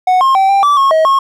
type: tone with pitch steps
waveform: triangle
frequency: 738 / 1067 / 773 / 790 / 1158 / 1090 / 636 / 1087 Hz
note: F#5 / C6 / G5 / G5 / D6 / C#6 / D#5 / C#6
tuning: -5 / +34 / -24 / +13 / -25 / -29 / +38 / -34 cents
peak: -5 dBFS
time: 0.07-1.19 s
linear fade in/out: 5 ms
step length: 140 ms
effects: none